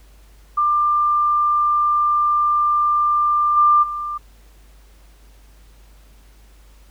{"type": "tone with level steps", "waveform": "sine", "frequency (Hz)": 1191, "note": "D6", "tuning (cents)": 24, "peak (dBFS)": [-14, -10, -23], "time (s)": [0.57, 4.18], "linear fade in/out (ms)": 10, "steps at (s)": [3.56, 3.82], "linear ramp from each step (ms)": 20, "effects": ["added 50 Hz sine -45 dBFS peak until 6.9 s", "pink hiss -55 dBFS RMS until 6.9 s"]}